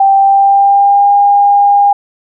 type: tone with pitch glide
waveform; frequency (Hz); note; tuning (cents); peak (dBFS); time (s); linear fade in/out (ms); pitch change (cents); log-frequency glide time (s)
sine; 784 to 808.8; G5 to G#5; 0 to -46; -4; 0-1.93; 5; +54; 0.15-1.12
effects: none